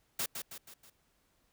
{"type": "noise with echo", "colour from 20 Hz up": "white", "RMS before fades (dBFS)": -34, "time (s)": [0.19, 0.26], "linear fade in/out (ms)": 5, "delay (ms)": 160, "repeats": 4, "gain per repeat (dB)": -6, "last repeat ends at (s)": 0.9, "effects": ["pink hiss -73 dBFS RMS until 1.52 s"]}